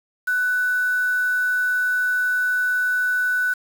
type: tone with quantisation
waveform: sine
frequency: 1491 Hz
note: F#6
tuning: 13 cents sharp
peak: -18 dBFS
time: 0.27-3.54 s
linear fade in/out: 10 ms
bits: 6
effects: none